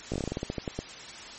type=slowing click train; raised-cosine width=2 ms; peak=-17 dBFS; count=14; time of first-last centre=0.12-0.79 s; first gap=17 ms; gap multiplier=1.17; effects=white hiss -43 dBFS RMS until 1.38 s + MP3 32 kbps